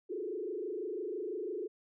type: tone with frequency modulation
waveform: sine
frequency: 392 Hz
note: G4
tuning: in tune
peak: -35 dBFS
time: 0.09-1.68 s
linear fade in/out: 20 ms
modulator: 26 Hz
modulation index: 2.1
effects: none